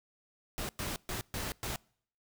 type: noise bursts at uneven times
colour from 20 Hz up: pink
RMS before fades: -37 dBFS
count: 5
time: 0.58-0.69 / 0.79-0.96 / 1.09-1.21 / 1.34-1.52 / 1.63-1.76 s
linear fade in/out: 0 ms
effects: noise-tail reverb RT60 0.6 s tail -26 dB re dry